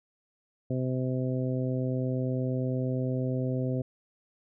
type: harmonic tone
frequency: 128.6 Hz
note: C3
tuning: 30 cents flat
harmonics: 1 / 2 / 3 / 4 / 5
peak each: -29 / -32 / -37 / -36 / -41 dBFS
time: 0.7-3.82 s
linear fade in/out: 5 ms
effects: none